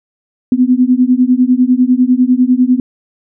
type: beating tone pair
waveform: sine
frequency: 246.9 / 256.9 Hz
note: B3 / C4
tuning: 0 / -32 cents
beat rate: 10 Hz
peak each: -10 dBFS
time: 0.52-2.8 s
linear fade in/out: 2 ms
effects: none